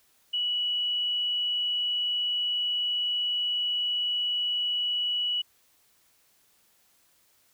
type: tone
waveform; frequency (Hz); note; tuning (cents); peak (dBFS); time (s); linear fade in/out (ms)
sine; 2939; F#7; -12; -25; 0.33-5.42; 10
effects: white hiss -65 dBFS RMS until 7.53 s